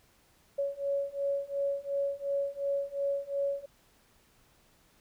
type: beating tone pair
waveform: sine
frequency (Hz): 558 / 560.8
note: C#5 / C#5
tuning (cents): +11 / +20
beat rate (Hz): 2.8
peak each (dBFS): -33 / -32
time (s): 0.58-3.66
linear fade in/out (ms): 10
effects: pink hiss -65 dBFS RMS until 5 s